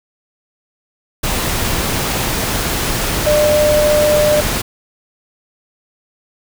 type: tone in noise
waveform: sine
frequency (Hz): 599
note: D5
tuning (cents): +34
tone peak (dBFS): -10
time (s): 3.26-4.41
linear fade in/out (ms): 10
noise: pink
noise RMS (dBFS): -18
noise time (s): 1.23-4.62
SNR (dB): +5
effects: none